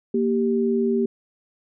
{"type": "tone pair together", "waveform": "sine", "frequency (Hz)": [233.1, 392], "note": ["A#3", "G4"], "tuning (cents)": [0, 0], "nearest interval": "major sixth", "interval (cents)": 900, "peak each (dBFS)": -21, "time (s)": [0.14, 1.06], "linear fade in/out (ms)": 5, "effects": []}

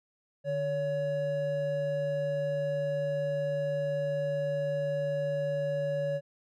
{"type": "tone pair together", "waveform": "triangle", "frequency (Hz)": [149.12, 563], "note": ["D3", "C#5"], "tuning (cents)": [27, 27], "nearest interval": "octave + major seventh", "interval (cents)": 2300, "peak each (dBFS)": [-33, -27], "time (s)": [0.44, 6.21], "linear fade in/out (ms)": 50, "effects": []}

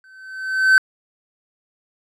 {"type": "tone with exponential growth", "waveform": "triangle", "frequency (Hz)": 1534, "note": "G6", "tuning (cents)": -38, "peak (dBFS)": -5, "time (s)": [0.04, 0.78], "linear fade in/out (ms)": 1, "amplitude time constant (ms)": 160, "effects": ["resampled to 32000 Hz"]}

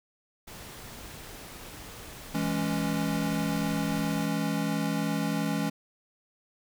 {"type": "noise", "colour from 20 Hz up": "pink", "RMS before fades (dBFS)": -44, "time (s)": [0.47, 4.26], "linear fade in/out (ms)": 10}
{"type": "chord", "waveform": "square", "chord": "C# minor", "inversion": "first", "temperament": "equal", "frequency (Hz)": [164.81, 207.7, 277.2], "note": ["E3", "G#3", "C#4"], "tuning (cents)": [0, 0, 0], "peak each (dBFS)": -32, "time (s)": [2.34, 5.7], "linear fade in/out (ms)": 10}
{"effects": []}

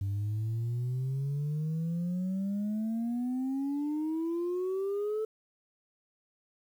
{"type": "exponential sweep", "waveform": "sine", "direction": "up", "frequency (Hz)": [97.1, 440], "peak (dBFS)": -27, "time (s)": [0.01, 5.25], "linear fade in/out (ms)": 5, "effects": ["tanh soft clip ceiling -28 dBFS", "10-bit"]}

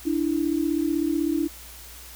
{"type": "tone pair together", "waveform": "sine", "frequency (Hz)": [293.7, 329.7], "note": ["D4", "E4"], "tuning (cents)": [0, 0], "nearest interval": "major second", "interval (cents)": 200, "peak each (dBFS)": -24, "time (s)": [0.05, 1.48], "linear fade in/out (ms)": 20, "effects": ["added 60 Hz sine -46 dBFS peak until 2.15 s", "white hiss -44 dBFS RMS until 2.15 s"]}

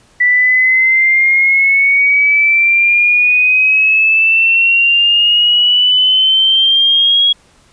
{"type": "exponential sweep", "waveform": "sine", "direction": "up", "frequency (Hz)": [1965, 3322], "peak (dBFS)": -7, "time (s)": [0.2, 7.33], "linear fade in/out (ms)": 10, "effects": ["pink hiss -49 dBFS RMS until 7.72 s", "resampled to 22050 Hz"]}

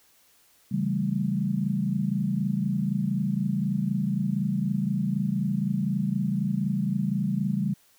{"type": "chord", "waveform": "sine", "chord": "A dominant seventh", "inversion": "first", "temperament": "equal", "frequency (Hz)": [138.59, 164.81, 196, 220], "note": ["C#3", "E3", "G3", "A3"], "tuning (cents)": [0, 0, 0, 0], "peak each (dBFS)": [-30, -31, -26, -32], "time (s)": [0.71, 7.74], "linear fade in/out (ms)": 10, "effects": ["white hiss -61 dBFS RMS until 7.98 s"]}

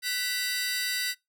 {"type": "tone cluster", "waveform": "sawtooth", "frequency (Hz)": [1502, 1973, 2724, 3758, 4729], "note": ["F#6", "B6", "F7", "A#7", "D8"], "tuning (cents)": [26, -2, -44, 13, 11], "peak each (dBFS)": [-33, -28, -37, -34, -30], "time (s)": [0.02, 1.15], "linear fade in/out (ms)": 50, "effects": ["noise-tail reverb RT60 0.2 s tail -24 dB re dry"]}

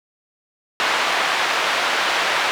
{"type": "band-pass noise", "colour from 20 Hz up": "pink", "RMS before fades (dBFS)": -20, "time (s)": [0.8, 2.51], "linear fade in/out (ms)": 0, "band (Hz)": [820, 3300], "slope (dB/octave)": 12, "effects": []}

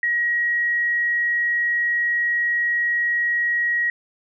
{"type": "tone", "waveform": "sine", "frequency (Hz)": 1900, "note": "A#6", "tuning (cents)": 33, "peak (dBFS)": -18, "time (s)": [0.03, 3.9], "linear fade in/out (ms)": 2, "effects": []}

